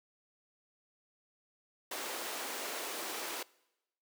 pink high-pass noise, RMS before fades -40 dBFS, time 1.91-3.43 s, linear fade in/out 5 ms, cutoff 340 Hz, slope 24 dB/octave, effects noise-tail reverb RT60 0.9 s tail -23 dB re dry

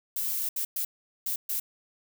violet noise bursts at uneven times, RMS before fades -30 dBFS, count 5, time 0.16-0.49 / 0.56-0.65 / 0.76-0.85 / 1.26-1.36 / 1.49-1.6 s, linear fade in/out 5 ms, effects none

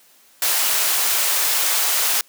white high-pass noise, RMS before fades -19 dBFS, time 0.42-2.21 s, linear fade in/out 2 ms, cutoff 580 Hz, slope 12 dB/octave, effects white hiss -53 dBFS RMS until 2.28 s + high-pass 200 Hz 12 dB/octave

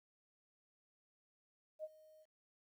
sine tone with ADSR envelope, 622.3 Hz, D#5, in tune, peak -40 dBFS, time 1.79-2.26 s, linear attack 48 ms, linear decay 39 ms, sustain -21 dB, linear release 39 ms, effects 13-bit

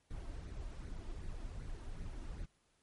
brown noise with flanger, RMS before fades -44 dBFS, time 0.1-2.46 s, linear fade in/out 10 ms, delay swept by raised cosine 0.47 to 3.27 ms, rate 2.6 Hz, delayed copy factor +0.55, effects pink hiss -75 dBFS RMS until 2.82 s + MP3 48 kbps

